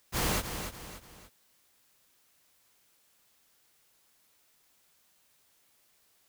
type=noise with echo; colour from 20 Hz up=pink; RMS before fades=-29 dBFS; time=0.12-0.43 s; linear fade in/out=50 ms; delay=290 ms; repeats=3; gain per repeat=-8 dB; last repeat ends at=1.3 s; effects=white hiss -68 dBFS RMS until 6.28 s